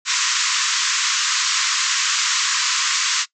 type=band-pass noise; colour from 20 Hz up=white; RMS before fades=-20 dBFS; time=0.05-3.26 s; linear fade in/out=50 ms; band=1000 to 7500 Hz; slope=96 dB/octave; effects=noise-tail reverb RT60 0.1 s tail -20 dB re dry